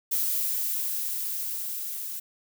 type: noise with level ramp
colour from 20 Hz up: violet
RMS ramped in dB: -26 to -35 dBFS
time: 0.11-2.2 s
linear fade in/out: 10 ms
effects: none